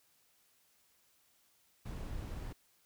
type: noise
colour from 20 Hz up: brown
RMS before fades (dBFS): -42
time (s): 1.85-2.53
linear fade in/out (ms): 10
effects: white hiss -71 dBFS RMS until 2.85 s